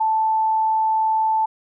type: tone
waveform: sine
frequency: 879 Hz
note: A5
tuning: 2 cents flat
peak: -16 dBFS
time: 0-1.46 s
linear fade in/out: 10 ms
effects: none